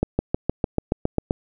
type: accelerating click train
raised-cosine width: 2 ms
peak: -6 dBFS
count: 10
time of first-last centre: 0.03-1.309 s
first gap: 160 ms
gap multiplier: 0.97
effects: none